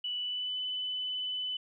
sine tone with pitch glide, 2961 to 3006 Hz, F#7 to F#7, +1 to +27 cents, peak -32 dBFS, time 0.04-1.57 s, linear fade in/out 5 ms, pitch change +26 cents, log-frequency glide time 0.17-0.58 s, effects none

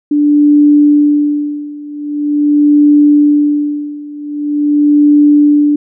sine tone with tremolo, 293.7 Hz, D4, in tune, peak -3 dBFS, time 0.11-5.76 s, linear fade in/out 5 ms, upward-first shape sine, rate 0.44 Hz, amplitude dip 90%, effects none

